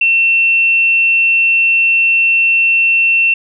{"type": "tone", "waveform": "sine", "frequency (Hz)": 2700, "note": "E7", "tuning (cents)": 41, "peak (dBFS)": -8, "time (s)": [0.01, 3.34], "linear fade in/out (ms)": 5, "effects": []}